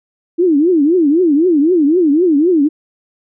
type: tone with vibrato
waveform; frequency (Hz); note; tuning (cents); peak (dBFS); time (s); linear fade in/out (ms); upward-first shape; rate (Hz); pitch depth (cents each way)
sine; 322; E4; -41; -8; 0.38-2.69; 20; triangle; 3.9; 290
effects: none